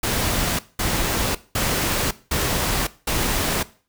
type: noise bursts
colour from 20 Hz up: pink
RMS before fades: -22 dBFS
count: 5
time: 0.03-3.63 s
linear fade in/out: 5 ms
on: 560 ms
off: 200 ms
effects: noise-tail reverb RT60 0.4 s tail -18 dB re dry